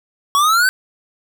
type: exponential sweep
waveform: square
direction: up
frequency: 1108.7 to 1556 Hz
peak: -12 dBFS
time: 0.35-0.69 s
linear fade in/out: 0 ms
effects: none